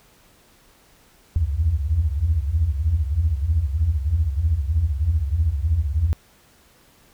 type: tone cluster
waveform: sine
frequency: 69.1 / 81.7 / 84.9 Hz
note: C#2 / E2 / F2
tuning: -5 / -15 / -48 cents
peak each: -22 dBFS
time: 1.36-6.13 s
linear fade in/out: 0 ms
effects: tanh soft clip ceiling -9 dBFS + pink hiss -55 dBFS RMS until 7.13 s